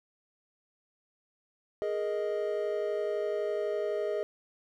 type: chord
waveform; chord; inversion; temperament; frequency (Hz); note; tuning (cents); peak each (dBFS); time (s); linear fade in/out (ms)
triangle; Ab suspended second; none; just; 415.3 / 467.2 / 623; Ab4 / Bb4 / Eb5; 0 / +4 / +2; -30 / -35 / -31; 1.82-4.23; 0
effects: none